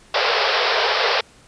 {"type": "band-pass noise", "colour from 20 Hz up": "pink", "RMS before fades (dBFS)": -19, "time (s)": [0.14, 1.21], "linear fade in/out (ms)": 5, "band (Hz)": [410, 5300], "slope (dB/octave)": 96, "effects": ["pink hiss -50 dBFS RMS until 1.47 s", "resampled to 22050 Hz"]}